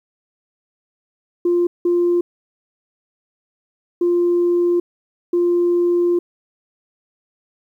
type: tone bursts at uneven times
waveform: sine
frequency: 349.2 Hz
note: F4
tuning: in tune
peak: -12 dBFS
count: 4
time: 1.45-1.67 / 1.85-2.21 / 4.01-4.8 / 5.33-6.19 s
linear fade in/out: 5 ms
effects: tanh soft clip ceiling -10 dBFS + 9-bit